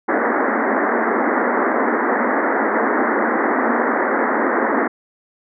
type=band-pass noise; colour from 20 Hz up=pink; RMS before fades=-18 dBFS; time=0.08-4.88 s; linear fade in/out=10 ms; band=220 to 2000 Hz; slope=96 dB/octave; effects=none